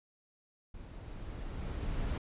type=noise with level ramp; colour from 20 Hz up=brown; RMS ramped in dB=-48 to -33 dBFS; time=0.74-2.18 s; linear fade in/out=5 ms; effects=resampled to 8000 Hz